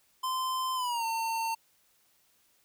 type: tone with pitch glide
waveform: square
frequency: 1034 to 905.4 Hz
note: C6 to A5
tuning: -21 to +49 cents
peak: -30 dBFS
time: 0.23-1.55 s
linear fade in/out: 10 ms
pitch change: -230 cents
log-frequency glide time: 0.75-1.05 s
effects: white hiss -68 dBFS RMS until 2.64 s